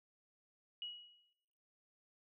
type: tone with exponential decay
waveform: sine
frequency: 2910 Hz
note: F#7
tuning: 29 cents flat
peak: -40 dBFS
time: 0.82-1.33 s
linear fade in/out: 1 ms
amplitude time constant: 110 ms
effects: noise-tail reverb RT60 1.0 s tail -21 dB re dry